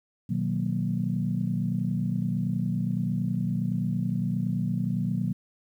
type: chord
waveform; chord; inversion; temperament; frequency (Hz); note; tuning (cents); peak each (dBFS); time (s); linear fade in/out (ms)
sine; B major seventh; none; equal; 123.47 / 155.56 / 185 / 233.1; B2 / D#3 / F#3 / A#3; 0 / 0 / 0 / 0; -30 / -31 / -28 / -32; 0.29-5.33; 10
effects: tanh soft clip ceiling -14 dBFS + 10-bit